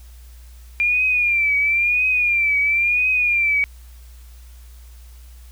sine tone with vibrato, 2391 Hz, D7, 30 cents sharp, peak -15 dBFS, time 0.8-3.64 s, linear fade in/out 0 ms, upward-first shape triangle, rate 0.98 Hz, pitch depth 100 cents each way, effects added 60 Hz sine -39 dBFS peak until 5.51 s + white hiss -53 dBFS RMS until 5.51 s

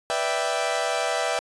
sawtooth chord, E minor seventh, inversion second, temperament equal, 493.9 / 587.3 / 659.3 / 784 Hz, B4 / D5 / E5 / G5, 0 / 0 / 0 / 0 cents, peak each -27 / -26 / -23 / -25 dBFS, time 0.1-1.39 s, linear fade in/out 0 ms, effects resampled to 22050 Hz

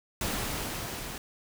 pink noise with level ramp, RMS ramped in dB -31 to -39 dBFS, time 0.21-1.18 s, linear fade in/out 2 ms, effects none

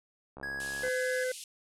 click train, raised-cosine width 1 ms, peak -31 dBFS, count 36, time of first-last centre 0.37-0.881 s, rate 68.5 Hz
triangle tone with pitch glide, 1661.2 to 1671.8 Hz, G#6 to G#6, 0 to +11 cents, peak -33 dBFS, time 0.43-1.24 s, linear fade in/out 2 ms, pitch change +11 cents, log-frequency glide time 0.54-0.77 s
white band-pass noise, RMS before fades -45 dBFS, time 0.6-1.44 s, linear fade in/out 2 ms, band 2500 to 11000 Hz, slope 48 dB/octave
harmonic tone, 509 Hz, C5, 48 cents flat, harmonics 1 / 3 / 4, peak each -30 / -38 / -42 dBFS, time 0.83-1.32 s, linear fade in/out 5 ms
effects none

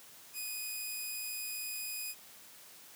5% pulse tone, 2489 Hz, D#7, in tune, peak -28 dBFS, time 0.33-2.15 s, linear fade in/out 50 ms, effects white hiss -55 dBFS RMS until 2.95 s + high-pass 100 Hz 12 dB/octave

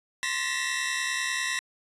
sawtooth tone cluster, 1048 / 1768 / 1905 / 1975 / 2673 Hz, C6 / A6 / A#6 / B6 / E7, +2 / +8 / +37 / 0 / +23 cents, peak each -33 / -32 / -27 / -30 / -32 dBFS, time 0.23-1.59 s, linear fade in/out 0 ms, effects resampled to 24000 Hz

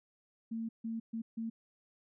sine tone bursts at uneven times, 226.4 Hz, A3, 50 cents sharp, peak -35 dBFS, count 4, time 0.51-0.69 / 0.84-1 / 1.13-1.22 / 1.37-1.5 s, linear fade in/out 10 ms, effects none

